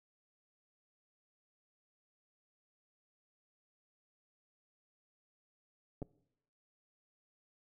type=clicks; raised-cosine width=2 ms; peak=-29 dBFS; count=2; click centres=6.019 / 6.026 s; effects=noise-tail reverb RT60 0.8 s tail -21 dB re dry